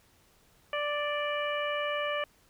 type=harmonic tone; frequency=587.3 Hz; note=D5; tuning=in tune; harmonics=1 / 2 / 3 / 4 / 5; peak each=-32 / -35 / -37 / -38 / -39 dBFS; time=0.73-2.24 s; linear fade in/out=2 ms; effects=pink hiss -64 dBFS RMS until 2.49 s